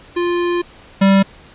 square tone pair in turn, 349.2 / 195.02 Hz, F4 / G3, 0 / -9 cents, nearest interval minor seventh, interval 1009 cents, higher first, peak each -16 / -9 dBFS, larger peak second, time 0.16-0.62 / 1.01-1.23 s, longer first, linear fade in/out 10 ms, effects pink hiss -43 dBFS RMS until 1.54 s + resampled to 8000 Hz

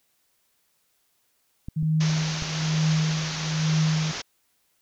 clicks, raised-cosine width 5 ms, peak -21 dBFS, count 3, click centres 1.685 / 1.828 / 2.423 s
sine tone with tremolo, 157 Hz, D#3, 16 cents sharp, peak -18 dBFS, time 1.76-4.12 s, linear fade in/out 10 ms, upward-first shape triangle, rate 1.1 Hz, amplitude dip 85%
white low-pass noise, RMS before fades -33 dBFS, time 2-4.22 s, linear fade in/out 10 ms, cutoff 6600 Hz, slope 96 dB/octave
effects white hiss -69 dBFS RMS until 4.81 s

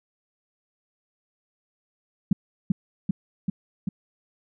sine tone with echo, 189.5 Hz, F#3, 42 cents sharp, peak -14 dBFS, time 2.31-2.33 s, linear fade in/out 5 ms, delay 390 ms, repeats 4, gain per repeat -2 dB, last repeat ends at 3.89 s, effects none

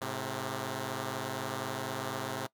5% pulse tone pair together, 108 / 132.21 Hz, A2 / C3, -32 / +18 cents, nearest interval major third, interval 350 cents, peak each -27 / -25 dBFS, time 0.01-2.47 s, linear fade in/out 10 ms, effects noise-tail reverb RT60 0.1 s tail -21 dB re dry

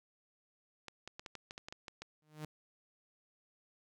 clicks, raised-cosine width 0.2 ms, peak -28 dBFS, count 11, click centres 0.883 / 1.076 / 1.195 / 1.262 / 1.353 / 1.509 / 1.579 / 1.685 / 1.725 / 1.882 / 2.02 s
sawtooth tone with exponential growth, 153 Hz, D#3, 29 cents flat, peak -35 dBFS, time 2.22-2.45 s, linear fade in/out 2 ms, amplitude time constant 49 ms
effects none

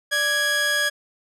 sawtooth tone pair together, 587.3 / 1661.2 Hz, D5 / G#6, 0 / 0 cents, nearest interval octave + tritone, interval 1800 cents, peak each -25 / -16 dBFS, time 0.11-0.9 s, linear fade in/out 20 ms, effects low-pass 11000 Hz 12 dB/octave

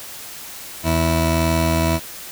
20% pulse tone pair together, 81.75 / 327 Hz, E2 / E4, -14 / -14 cents, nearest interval 2 octaves, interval 2400 cents, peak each -13 / -16 dBFS, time 0.83-2 s, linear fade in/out 50 ms, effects white hiss -35 dBFS RMS until 2.31 s

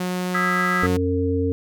sawtooth tone, 181.3 Hz, F#3, 35 cents flat, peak -19 dBFS, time 0-0.97 s, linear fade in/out 5 ms
sine chord, E major seventh, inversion third, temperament equal with one note detuned, 1244.5 / 1318.5 / 1638.3 / 1975.5 Hz, D#6 / E6 / G#6 / B6, 0 / 0 / -24 / 0 cents, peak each -25 dBFS, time 0.34-0.87 s, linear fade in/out 10 ms
harmonic tone, 90.9 Hz, F#2, 30 cents flat, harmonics 1 / 3 / 5, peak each -23 / -23 / -23 dBFS, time 0.83-1.52 s, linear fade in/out 0 ms
effects none

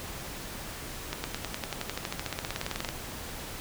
accelerating click train, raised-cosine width 0.2 ms, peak -14 dBFS, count 26, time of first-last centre 1.13-2.889 s, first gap 110 ms, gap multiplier 0.96, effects pink hiss -40 dBFS RMS until 3.6 s

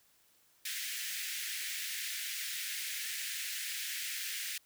pink high-pass noise, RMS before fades -39 dBFS, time 0.65-4.58 s, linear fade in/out 5 ms, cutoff 1700 Hz, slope 48 dB/octave, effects white hiss -68 dBFS RMS until 4.65 s

